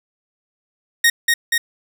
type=tone with echo; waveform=sawtooth; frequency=1864.7 Hz; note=A#6; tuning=in tune; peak=-7 dBFS; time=1.04-1.1 s; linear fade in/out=5 ms; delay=240 ms; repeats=2; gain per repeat=-2 dB; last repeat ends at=1.58 s; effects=none